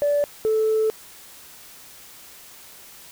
sine tone pair in turn, 580 / 437.3 Hz, D5 / A4, -22 / -11 cents, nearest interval perfect fourth, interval 489 cents, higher first, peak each -16 dBFS, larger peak neither, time 0.02-0.24 / 0.45-0.9 s, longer second, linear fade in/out 0 ms, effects tanh soft clip ceiling -14 dBFS + white hiss -45 dBFS RMS until 3.11 s

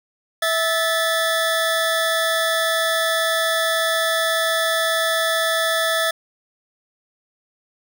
25% pulse tone pair together, 653 / 1741.8 Hz, E5 / A6, -17 / -18 cents, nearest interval octave + perfect fourth, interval 1699 cents, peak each -17 dBFS, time 0.42-6.11 s, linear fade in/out 5 ms, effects none

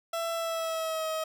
30% pulse tone with pitch glide, 667 to 634.7 Hz, E5 to D#5, +20 to +34 cents, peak -27 dBFS, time 0.13-1.24 s, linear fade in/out 5 ms, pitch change -86 cents, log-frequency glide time 0.33-1.07 s, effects none

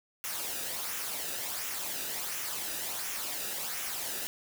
white noise with flanger, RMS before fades -36 dBFS, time 0.24-4.27 s, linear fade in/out 0 ms, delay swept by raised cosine 0.22 to 0.94 ms, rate 1.4 Hz, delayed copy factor -0.5, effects none

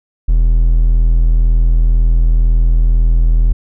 triangle tone, 41 Hz, E1, 9 cents flat, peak -5 dBFS, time 0.28-3.53 s, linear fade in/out 10 ms, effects none

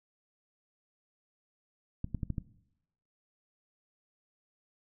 clicks, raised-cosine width 5 ms, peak -21 dBFS, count 5, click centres 2.044 / 2.147 / 2.232 / 2.303 / 2.382 s, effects noise-tail reverb RT60 0.8 s tail -18 dB re dry

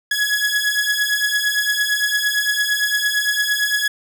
sawtooth beating tone pair, 1676 / 1684.8 Hz, G#6 / G#6, +15 / +24 cents, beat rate 8.8 Hz, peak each -17 / -16 dBFS, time 0.11-3.88 s, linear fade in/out 5 ms, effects none

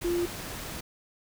sine tone in noise, 347.1 Hz, F4, 11 cents flat, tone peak -25 dBFS, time 0.04-0.26 s, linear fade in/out 10 ms, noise pink, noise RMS -38 dBFS, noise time 0.01-0.81 s, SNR +10 dB, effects none

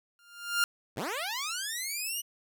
sawtooth tone with exponential growth, 1400 Hz, F6, 4 cents sharp, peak -18 dBFS, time 0.19-0.64 s, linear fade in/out 1 ms, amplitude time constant 96 ms
10% pulse linear sweep, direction up, 73.42 to 2960 Hz, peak -24 dBFS, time 0.96-2.22 s, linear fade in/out 20 ms
effects none

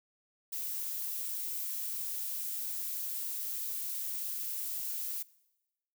violet noise, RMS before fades -37 dBFS, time 0.52-5.23 s, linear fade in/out 10 ms, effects noise-tail reverb RT60 1.0 s tail -22 dB re dry

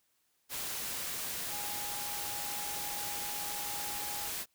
sine tone in noise, 824 Hz, G#5, 14 cents flat, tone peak -44 dBFS, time 1.48-4.31 s, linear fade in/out 50 ms, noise white, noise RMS -38 dBFS, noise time 0.49-4.46 s, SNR -9 dB, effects white hiss -75 dBFS RMS until 4.54 s

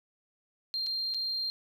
sine tone with dropouts, 4187 Hz, C8, in tune, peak -29 dBFS, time 0.74-1.5 s, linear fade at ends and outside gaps 0 ms, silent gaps 0.864-0.868 / 1.139-1.145 s, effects tanh soft clip ceiling -25 dBFS + 11-bit

